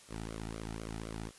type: tone with flanger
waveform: sawtooth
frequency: 55 Hz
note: A1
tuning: in tune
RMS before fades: -42 dBFS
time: 0.08-1.32 s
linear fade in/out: 50 ms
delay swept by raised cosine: 1.1 to 1.9 ms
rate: 4 Hz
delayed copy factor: -0.8
effects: white hiss -57 dBFS RMS until 1.38 s + resampled to 24000 Hz